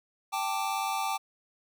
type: chord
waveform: square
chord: G suspended second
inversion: none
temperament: just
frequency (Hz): 784 / 882 / 1176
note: G5 / A5 / D6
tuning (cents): 0 / +4 / +2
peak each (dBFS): -33 / -34 / -35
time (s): 0.32-1.18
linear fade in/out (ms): 20
effects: none